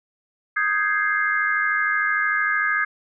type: chord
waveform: sine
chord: Ab major seventh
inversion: second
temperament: equal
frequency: 1244.5 / 1568 / 1661.2 / 2093 Hz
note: Eb6 / G6 / Ab6 / C7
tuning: 0 / 0 / 0 / 0 cents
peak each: -25 / -26 / -22 / -26 dBFS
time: 0.56-2.85 s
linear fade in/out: 10 ms
effects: none